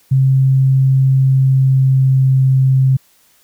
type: tone with pitch glide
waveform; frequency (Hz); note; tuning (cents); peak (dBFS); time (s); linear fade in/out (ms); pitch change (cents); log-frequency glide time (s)
sine; 133.3 to 132.3; C3 to C3; +33 to +20; -8; 0.11-2.97; 10; -13; 1.15-2.44
effects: white hiss -53 dBFS RMS until 3.43 s